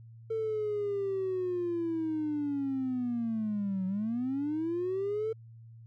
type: linear two-way sweep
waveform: triangle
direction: down then up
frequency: 448.9 to 185 to 448.9 Hz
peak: -26 dBFS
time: 0.3-5.33 s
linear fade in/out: 10 ms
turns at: 3.86 s
effects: tanh soft clip ceiling -26 dBFS + added 114 Hz sine -48 dBFS peak until 5.86 s